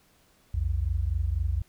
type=tone pair together; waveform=sine; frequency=60.68 / 84.7 Hz; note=B1 / E2; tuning=-30 / +48 cents; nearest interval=tritone; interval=578 cents; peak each=-27 dBFS; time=0.54-1.62 s; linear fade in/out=5 ms; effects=pink hiss -63 dBFS RMS until 1.68 s